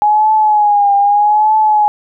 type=tone with vibrato; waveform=sine; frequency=834 Hz; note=G#5; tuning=7 cents sharp; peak=-7 dBFS; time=0.02-1.88 s; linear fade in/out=0 ms; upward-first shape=triangle; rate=0.81 Hz; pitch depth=73 cents each way; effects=none